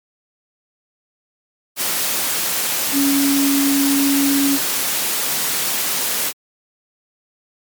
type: tone in noise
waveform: sine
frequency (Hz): 278.6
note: C#4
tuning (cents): +9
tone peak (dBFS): -14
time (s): 2.92-4.59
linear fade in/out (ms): 50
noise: white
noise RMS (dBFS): -20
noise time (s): 1.76-6.33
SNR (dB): +3
effects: high-pass 150 Hz 12 dB/octave + MP3 96 kbps